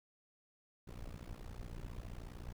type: noise with amplitude modulation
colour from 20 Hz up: brown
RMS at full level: -43 dBFS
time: 0.87-2.53 s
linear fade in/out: 10 ms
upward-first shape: sine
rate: 59.5 Hz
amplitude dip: 95%
effects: none